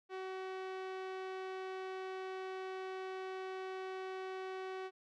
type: tone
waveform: sawtooth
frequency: 377.1 Hz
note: F#4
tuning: 33 cents sharp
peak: -37 dBFS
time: 0.09-4.91 s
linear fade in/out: 50 ms
effects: low-pass 3000 Hz 12 dB/octave